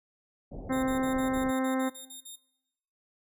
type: low-pass noise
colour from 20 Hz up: pink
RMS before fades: -41 dBFS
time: 0.51-1.51 s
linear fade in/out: 10 ms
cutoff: 720 Hz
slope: 48 dB/octave
type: harmonic tone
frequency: 261.6 Hz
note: C4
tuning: in tune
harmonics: 1 / 2 / 3 / 4 / 5 / 6 / 7 / 8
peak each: -27 / -33 / -37 / -39 / -41 / -43 / -44 / -45 dBFS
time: 0.69-1.9 s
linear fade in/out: 20 ms
type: tone bursts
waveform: 5% pulse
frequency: 3678 Hz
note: A#7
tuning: 24 cents flat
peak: -34 dBFS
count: 11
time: 0.72-2.36 s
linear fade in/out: 10 ms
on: 110 ms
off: 43 ms
effects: noise-tail reverb RT60 0.9 s tail -19 dB re dry + resampled to 32000 Hz